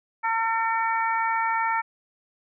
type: harmonic tone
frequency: 452.8 Hz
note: A4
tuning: 50 cents sharp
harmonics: 2 / 3 / 4 / 5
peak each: -24 / -28 / -30 / -32 dBFS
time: 0.23-1.82 s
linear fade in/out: 20 ms
effects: none